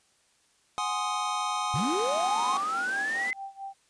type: chord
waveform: square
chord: Ab dominant seventh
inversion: third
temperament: equal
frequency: 740 / 830.6 / 1046.5 / 1244.5 Hz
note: Gb5 / Ab5 / C6 / Eb6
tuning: 0 / 0 / 0 / 0 cents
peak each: -37 / -34 / -35 / -32 dBFS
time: 0.78-2.57 s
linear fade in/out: 0 ms
type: linear sweep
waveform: sine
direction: up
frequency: 110 to 2061 Hz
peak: -27 dBFS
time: 1.74-3.33 s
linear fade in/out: 0 ms
type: high-pass noise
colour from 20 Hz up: pink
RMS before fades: -42 dBFS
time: 1.75-3.31 s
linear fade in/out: 5 ms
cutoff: 200 Hz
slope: 48 dB/octave
type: tone with tremolo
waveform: sine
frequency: 784 Hz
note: G5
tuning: in tune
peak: -34 dBFS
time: 2.51-3.74 s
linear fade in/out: 20 ms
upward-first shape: sine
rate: 4.6 Hz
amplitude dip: 90%
effects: white hiss -66 dBFS RMS until 3.89 s + resampled to 22050 Hz